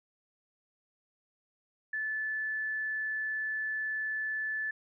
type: tone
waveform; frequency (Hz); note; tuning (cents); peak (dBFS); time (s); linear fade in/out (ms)
sine; 1741; A6; -19; -31; 1.93-4.71; 5
effects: none